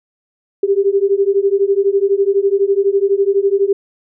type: beating tone pair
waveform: sine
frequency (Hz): 390.3 / 402.3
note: G4 / G4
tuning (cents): -8 / +45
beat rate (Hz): 12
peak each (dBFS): -14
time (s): 0.63-3.73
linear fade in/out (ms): 5
effects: none